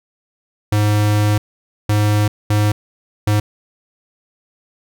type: tone bursts at uneven times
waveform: square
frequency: 104.8 Hz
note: G#2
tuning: 16 cents sharp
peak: -13 dBFS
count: 4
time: 0.72-1.38 / 1.89-2.28 / 2.5-2.72 / 3.27-3.4 s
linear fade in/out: 5 ms
effects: none